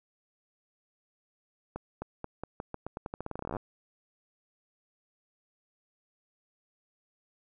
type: accelerating click train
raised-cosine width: 1 ms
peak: -22 dBFS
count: 25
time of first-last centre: 1.76-3.567 s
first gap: 260 ms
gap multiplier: 0.86
effects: none